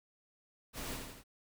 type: noise with echo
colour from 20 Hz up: pink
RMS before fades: -42 dBFS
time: 0.73-0.99 s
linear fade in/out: 50 ms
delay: 83 ms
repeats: 3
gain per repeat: -4 dB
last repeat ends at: 1.239 s
effects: none

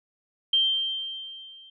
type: tone with level ramp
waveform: sine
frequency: 3148 Hz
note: G7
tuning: 7 cents sharp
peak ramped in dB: -17 to -47 dBFS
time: 0.53-1.7 s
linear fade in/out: 5 ms
effects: none

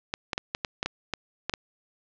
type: clicks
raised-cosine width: 0.2 ms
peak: -10 dBFS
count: 10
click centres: 0.139 / 0.332 / 0.379 / 0.549 / 0.648 / 0.829 / 0.86 / 1.137 / 1.496 / 1.538 s
effects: low-pass 5000 Hz 12 dB/octave

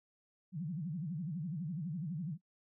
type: tone with vibrato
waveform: sine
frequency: 164.81 Hz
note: E3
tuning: in tune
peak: -36 dBFS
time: 0.52-2.38 s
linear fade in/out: 50 ms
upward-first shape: sine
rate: 12 Hz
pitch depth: 240 cents each way
effects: noise-tail reverb RT60 0.1 s tail -19 dB re dry

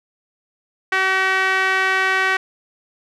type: tone with band-pass filter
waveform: sawtooth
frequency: 380 Hz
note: F#4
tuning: 46 cents sharp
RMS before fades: -18 dBFS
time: 0.92-2.37 s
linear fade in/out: 5 ms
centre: 1800 Hz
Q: 2.6
effects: none

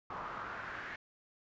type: noise with band-pass filter sweep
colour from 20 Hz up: brown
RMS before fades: -43 dBFS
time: 0.1-0.96 s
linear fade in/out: 5 ms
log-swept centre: 1100 to 1800 Hz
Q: 3.3
effects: resampled to 16000 Hz

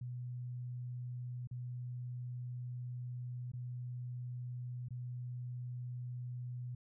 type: tone with dropouts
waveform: sine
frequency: 123.47 Hz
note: B2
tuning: in tune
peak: -40 dBFS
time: 0.01-6.75 s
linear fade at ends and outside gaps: 5 ms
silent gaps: 1.473-1.511 / 3.518-3.534 / 4.886-4.906 s
effects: none

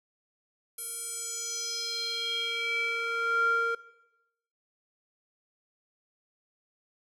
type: tone with band-pass filter sweep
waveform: square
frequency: 462.8 Hz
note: A#4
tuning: 13 cents flat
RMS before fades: -31 dBFS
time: 0.78-3.75 s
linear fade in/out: 5 ms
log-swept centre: 11000 to 1100 Hz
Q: 4.3
effects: noise-tail reverb RT60 0.9 s tail -18 dB re dry

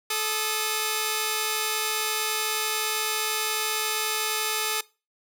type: tone pair together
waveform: 5% pulse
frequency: 434.3 / 1232 Hz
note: A4 / D#6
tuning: -23 / -17 cents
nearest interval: octave + tritone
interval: 1806 cents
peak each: -16 dBFS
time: 0.1-4.81 s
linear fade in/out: 5 ms
effects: noise-tail reverb RT60 0.3 s tail -21 dB re dry

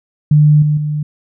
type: tone with level steps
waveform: sine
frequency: 150 Hz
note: D3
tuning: 37 cents sharp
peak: -5 / -10 / -15 dBFS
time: 0.31-1.03 s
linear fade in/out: 5 ms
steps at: 0.62 / 0.77 s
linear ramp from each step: 5 ms
effects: none

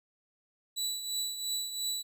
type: tone with tremolo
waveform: 25% pulse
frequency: 3947 Hz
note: B7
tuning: 2 cents flat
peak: -26 dBFS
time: 0.76-2.03 s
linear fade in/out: 20 ms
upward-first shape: triangle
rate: 2.9 Hz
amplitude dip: 65%
effects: none

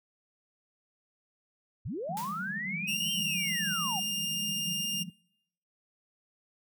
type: linear two-way sweep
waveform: sine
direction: up then down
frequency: 73.42 to 3136 to 708 Hz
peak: -33 dBFS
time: 1.85-4 s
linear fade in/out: 10 ms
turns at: 3.12 s
type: band-pass noise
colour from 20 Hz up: white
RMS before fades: -41 dBFS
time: 2.09-5.1 s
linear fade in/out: 2 ms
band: 160 to 210 Hz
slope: 96 dB/octave
type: noise with exponential decay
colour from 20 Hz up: white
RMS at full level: -39 dBFS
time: 2.17-2.58 s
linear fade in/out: 0 ms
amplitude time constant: 87 ms
type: tone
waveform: sawtooth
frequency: 2811 Hz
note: F7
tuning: 11 cents sharp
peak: -27 dBFS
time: 2.87-5.04 s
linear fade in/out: 20 ms
effects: noise-tail reverb RT60 0.8 s tail -26 dB re dry

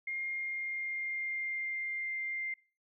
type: tone with pitch glide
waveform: sine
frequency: 2125 to 2099 Hz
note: C7 to C7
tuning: +26 to +5 cents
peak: -34 dBFS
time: 0.07-2.54 s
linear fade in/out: 5 ms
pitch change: -21 cents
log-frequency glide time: 0.3-1.99 s
effects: noise-tail reverb RT60 0.4 s tail -23 dB re dry

